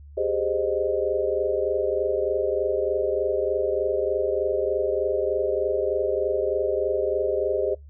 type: chord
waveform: sine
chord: Ab major seventh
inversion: third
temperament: equal with one note detuned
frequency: 392 / 415.3 / 523.3 / 614.8 Hz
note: G4 / Ab4 / C5 / Eb5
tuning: 0 / 0 / 0 / -21 cents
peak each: -27 dBFS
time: 0.17-7.75 s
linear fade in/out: 10 ms
effects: noise-tail reverb RT60 0.2 s tail -25 dB re dry + added 72 Hz sine -42 dBFS peak until 7.89 s